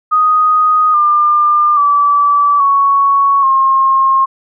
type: tone with pitch steps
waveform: sine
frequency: 1245 / 1199.1 / 1154.9 / 1112.4 / 1071.4 Hz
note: D#6 / D6 / D6 / C#6 / C6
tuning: +1 / +36 / -29 / +6 / +41 cents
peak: -7 dBFS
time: 0.11-4.26 s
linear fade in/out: 20 ms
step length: 830 ms
effects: none